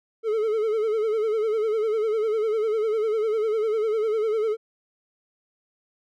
triangle tone with vibrato, 436.2 Hz, A4, 15 cents flat, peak -19 dBFS, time 0.23-4.57 s, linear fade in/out 50 ms, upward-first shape sine, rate 10 Hz, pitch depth 72 cents each way, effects none

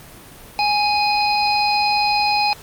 harmonic tone, 830.6 Hz, G#5, in tune, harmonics 1 / 3 / 5 / 6, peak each -17 / -22 / -24 / -25 dBFS, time 0.59-2.53 s, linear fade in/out 0 ms, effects pink hiss -41 dBFS RMS until 2.62 s + Opus 32 kbps

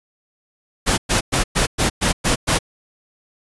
pink noise bursts, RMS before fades -17 dBFS, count 8, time 0.86-2.59 s, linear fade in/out 20 ms, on 120 ms, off 110 ms, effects resampled to 24000 Hz

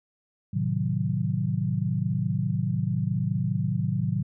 sine chord, A diminished seventh, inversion none, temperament equal, 110 / 130.81 / 155.56 / 185 Hz, A2 / C3 / Eb3 / Gb3, 0 / 0 / 0 / 0 cents, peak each -29 dBFS, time 0.53-4.23 s, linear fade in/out 10 ms, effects none

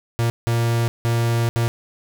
45% pulse tone bursts at uneven times, 116.9 Hz, A#2, 5 cents sharp, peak -17 dBFS, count 4, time 0.19-0.3 / 0.47-0.88 / 1.05-1.49 / 1.56-1.68 s, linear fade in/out 0 ms, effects none

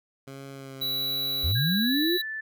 15% pulse tone with vibrato, 135.5 Hz, C#3, 39 cents flat, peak -33 dBFS, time 0.27-1.52 s, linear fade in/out 5 ms, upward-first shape sine, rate 1.3 Hz, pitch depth 23 cents each way
square tone, 3931 Hz, B7, 9 cents flat, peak -27 dBFS, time 0.81-2.22 s, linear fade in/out 10 ms
sine linear sweep, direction up, 65 to 370 Hz, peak -23 dBFS, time 1.43-2.18 s, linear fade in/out 20 ms
sine tone with pitch glide, 1628 to 1755 Hz, G#6 to A6, -35 to -5 cents, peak -31 dBFS, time 1.55-2.41 s, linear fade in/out 10 ms, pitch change +130 cents, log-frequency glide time 1.81-1.97 s
effects none

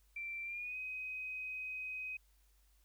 sine tone with pitch glide, 2349 to 2518 Hz, D7 to D#7, 0 to +20 cents, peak -40 dBFS, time 0.16-2.17 s, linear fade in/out 5 ms, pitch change +120 cents, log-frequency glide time 0.44-0.77 s, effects added 50 Hz sine -67 dBFS peak until 2.84 s + white hiss -75 dBFS RMS until 2.84 s

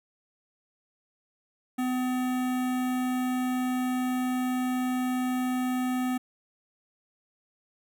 square tone with notch filter, 253.1 Hz, B3, 43 cents sharp, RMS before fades -28 dBFS, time 1.78-6.18 s, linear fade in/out 10 ms, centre 4800 Hz, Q 1, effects none

